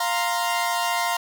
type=chord; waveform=sawtooth; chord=F suspended fourth; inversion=none; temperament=equal; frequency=698.5 / 932.3 / 1046.5 Hz; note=F5 / Bb5 / C6; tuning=0 / 0 / 0 cents; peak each=-22 / -22 / -24 dBFS; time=0-1.17 s; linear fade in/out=5 ms; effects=none